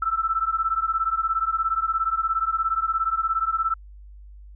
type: beating tone pair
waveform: sine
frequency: 1316 / 1333 Hz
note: E6 / E6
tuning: -3 / +19 cents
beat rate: 17 Hz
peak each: -24 dBFS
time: 0.02-3.74 s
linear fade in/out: 5 ms
effects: added 50 Hz sine -41 dBFS peak until 4.55 s